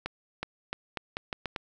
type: accelerating click train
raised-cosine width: 0.3 ms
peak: -16 dBFS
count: 8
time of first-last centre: 0.06-1.562 s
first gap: 370 ms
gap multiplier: 0.81
effects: none